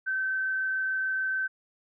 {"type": "tone with frequency modulation", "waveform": "sine", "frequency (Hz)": 1540, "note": "G6", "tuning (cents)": -31, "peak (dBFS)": -26, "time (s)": [0.06, 1.48], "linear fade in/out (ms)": 20, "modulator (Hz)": 26.8, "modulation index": 0.36, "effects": []}